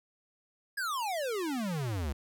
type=exponential sweep; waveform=square; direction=down; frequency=1697 to 65.41 Hz; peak=-32 dBFS; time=0.77-2.13 s; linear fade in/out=10 ms; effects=none